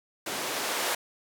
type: noise with band-pass filter sweep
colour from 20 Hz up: blue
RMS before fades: -31 dBFS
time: 0.26-0.95 s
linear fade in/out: 5 ms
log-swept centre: 310 to 630 Hz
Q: 0.81
effects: none